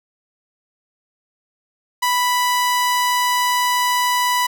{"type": "tone", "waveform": "sawtooth", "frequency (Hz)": 987.8, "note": "B5", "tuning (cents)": 0, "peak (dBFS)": -12, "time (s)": [2.02, 4.47], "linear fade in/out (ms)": 10, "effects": []}